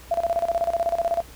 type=tone with tremolo; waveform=sine; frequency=678 Hz; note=E5; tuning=49 cents sharp; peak=-18 dBFS; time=0.11-1.22 s; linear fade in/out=5 ms; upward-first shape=square; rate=16 Hz; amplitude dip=80%; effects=added 60 Hz sine -45 dBFS peak until 1.35 s + pink hiss -47 dBFS RMS until 1.35 s